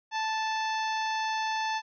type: harmonic tone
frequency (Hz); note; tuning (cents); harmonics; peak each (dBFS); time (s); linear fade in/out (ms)
878; A5; -4; 1 / 2 / 3 / 4 / 5 / 6 / 7; -29 / -35 / -39 / -41 / -43 / -45 / -46; 0.11-1.82; 50
effects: none